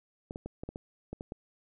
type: clicks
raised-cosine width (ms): 2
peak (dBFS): -25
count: 9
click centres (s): 0.309 / 0.359 / 0.46 / 0.635 / 0.69 / 0.759 / 1.13 / 1.209 / 1.321
effects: none